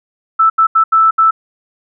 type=tone bursts at uneven times; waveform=sine; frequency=1318.5 Hz; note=E6; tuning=in tune; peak=-6 dBFS; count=5; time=0.39-0.5 / 0.58-0.67 / 0.75-0.84 / 0.92-1.11 / 1.18-1.31 s; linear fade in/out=10 ms; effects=none